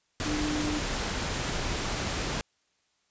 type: tone in noise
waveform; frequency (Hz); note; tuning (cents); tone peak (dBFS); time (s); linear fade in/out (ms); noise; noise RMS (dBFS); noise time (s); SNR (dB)
sine; 300; D4; +37; -29; 0.26-0.79; 0; pink; -31; 0.2-2.41; -1
effects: white hiss -72 dBFS RMS until 3.1 s + resampled to 16000 Hz